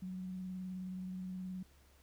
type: tone with vibrato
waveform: sine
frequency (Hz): 185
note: F#3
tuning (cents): 0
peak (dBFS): -40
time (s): 0.02-1.63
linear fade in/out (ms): 5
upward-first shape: sine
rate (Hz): 19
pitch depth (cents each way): 22
effects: added 69 Hz sine -64 dBFS peak until 2.02 s + pink hiss -68 dBFS RMS until 2.02 s